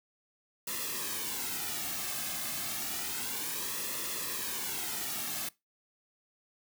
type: noise with flanger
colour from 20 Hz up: white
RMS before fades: -36 dBFS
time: 0.67-5.49 s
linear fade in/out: 5 ms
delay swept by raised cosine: 1.3 to 2.14 ms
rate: 0.3 Hz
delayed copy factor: -0.65
effects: noise-tail reverb RT60 0.2 s tail -21 dB re dry